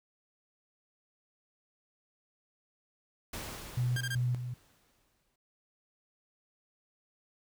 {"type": "noise with exponential decay", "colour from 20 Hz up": "pink", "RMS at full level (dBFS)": -39, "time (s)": [3.33, 5.36], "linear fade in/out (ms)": 5, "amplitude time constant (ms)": 440}
{"type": "tone with tremolo", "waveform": "sine", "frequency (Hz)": 123.47, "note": "B2", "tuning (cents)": 0, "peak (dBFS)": -27, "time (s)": [3.77, 4.54], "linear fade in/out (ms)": 5, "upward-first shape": "square", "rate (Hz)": 2.6, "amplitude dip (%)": 60}
{"type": "tone bursts", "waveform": "sawtooth", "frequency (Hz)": 1600, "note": "G6", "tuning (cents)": 35, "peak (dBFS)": -30, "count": 3, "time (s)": [3.96, 4.151], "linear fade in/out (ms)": 5, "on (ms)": 49, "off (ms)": 22}
{"effects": []}